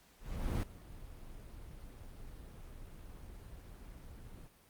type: noise with ADSR envelope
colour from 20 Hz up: brown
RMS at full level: -31 dBFS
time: 0.19-4.49 s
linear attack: 440 ms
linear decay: 4 ms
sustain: -19 dB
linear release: 33 ms
effects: pink hiss -65 dBFS RMS until 4.69 s + Opus 48 kbps